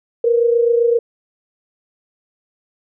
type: tone pair together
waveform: sine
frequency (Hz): 466.6 / 494.3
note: A#4 / B4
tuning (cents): +2 / +1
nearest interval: minor second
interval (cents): 99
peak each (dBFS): -12 / -19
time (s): 0.24-0.99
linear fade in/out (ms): 5
effects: none